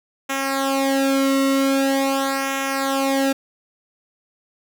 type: tone with flanger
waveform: sawtooth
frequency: 271.6 Hz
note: C#4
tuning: 35 cents flat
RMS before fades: -20 dBFS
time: 0.29-3.33 s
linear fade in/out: 10 ms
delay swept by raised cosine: 0.22 to 1.22 ms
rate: 0.44 Hz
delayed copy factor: -0.8
effects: none